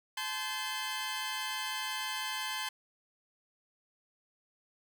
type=tone cluster; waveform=15% pulse; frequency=862 / 1036 / 1554 Hz; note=A5 / C6 / G6; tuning=-36 / -17 / -16 cents; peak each=-33 / -32 / -35 dBFS; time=0.17-2.69 s; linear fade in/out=5 ms; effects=none